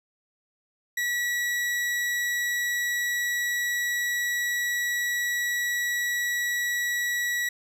40% pulse tone, 1934 Hz, B6, 37 cents flat, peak -24 dBFS, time 0.97-7.49 s, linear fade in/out 5 ms, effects none

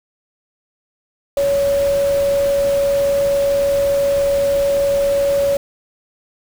sine tone in noise, 561 Hz, C#5, 21 cents sharp, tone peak -13 dBFS, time 1.37-5.57 s, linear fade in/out 2 ms, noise pink, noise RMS -30 dBFS, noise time 1.37-5.57 s, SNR +14 dB, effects none

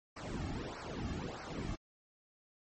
brown noise with flanger, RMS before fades -41 dBFS, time 0.16-1.76 s, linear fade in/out 10 ms, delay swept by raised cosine 0.28 to 2.08 ms, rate 1.6 Hz, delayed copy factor -1, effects MP3 32 kbps

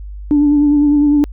sine tone with vibrato, 292.1 Hz, D4, 9 cents flat, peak -7 dBFS, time 0.31-1.24 s, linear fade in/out 0 ms, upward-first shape triangle, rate 9.9 Hz, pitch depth 37 cents each way, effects tanh soft clip ceiling -4 dBFS + added 50 Hz sine -26 dBFS peak until 1.32 s

